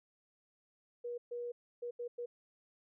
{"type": "tone bursts at uneven times", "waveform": "sine", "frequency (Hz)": 480.8, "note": "B4", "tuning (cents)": -46, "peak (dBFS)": -38, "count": 5, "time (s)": [[1.04, 1.18], [1.31, 1.52], [1.82, 1.91], [1.99, 2.08], [2.18, 2.26]], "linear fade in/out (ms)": 10, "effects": []}